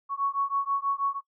sine beating tone pair, 1108.7 / 1114.9 Hz, C#6 / C#6, 0 / +10 cents, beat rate 6.2 Hz, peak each -28 dBFS, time 0.09-1.21 s, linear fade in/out 50 ms, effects noise-tail reverb RT60 0.1 s tail -22 dB re dry

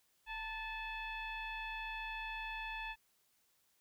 sine tone with frequency modulation, 1746 Hz, A6, 14 cents flat, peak -40 dBFS, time 0.26-2.96 s, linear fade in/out 50 ms, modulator 853 Hz, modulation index 1.5, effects white hiss -75 dBFS RMS until 3.8 s

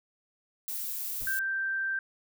violet noise, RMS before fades -35 dBFS, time 0.68-1.39 s, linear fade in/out 0 ms
brown noise with exponential decay, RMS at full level -42 dBFS, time 1.21-1.48 s, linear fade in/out 1 ms, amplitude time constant 57 ms
sine tone, 1568 Hz, G6, in tune, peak -28 dBFS, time 1.27-1.99 s, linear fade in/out 2 ms
effects none

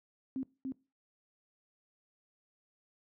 sine tone with echo, 264.4 Hz, C4, 18 cents sharp, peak -33 dBFS, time 0.36-0.43 s, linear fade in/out 0 ms, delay 290 ms, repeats 1, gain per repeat -2 dB, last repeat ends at 0.72 s, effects noise-tail reverb RT60 0.3 s tail -21 dB re dry + high-pass 100 Hz 12 dB/octave

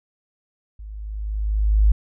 sine tone with level ramp, 52.3 Hz, G#1, 13 cents sharp, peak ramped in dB -34 to -10 dBFS, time 0.79-1.92 s, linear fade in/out 5 ms, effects none

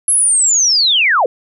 sine linear sweep, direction down, 11010 to 435 Hz, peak -9 dBFS, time 0.08-1.26 s, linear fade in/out 2 ms, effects none

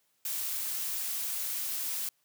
blue noise, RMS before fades -34 dBFS, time 0.25-2.09 s, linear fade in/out 2 ms, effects white hiss -73 dBFS RMS until 2.24 s + high-pass 100 Hz 12 dB/octave

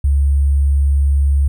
sine tone with sample-and-hold, 70 Hz, C#2, 18 cents sharp, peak -10 dBFS, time 0.04-1.48 s, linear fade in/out 5 ms, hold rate 8820 Hz, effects none

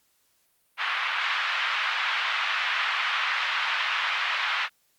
pink band-pass noise, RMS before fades -27 dBFS, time 0.77-4.69 s, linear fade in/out 50 ms, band 1100 to 3300 Hz, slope 24 dB/octave, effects white hiss -68 dBFS RMS until 4.98 s + Opus 48 kbps

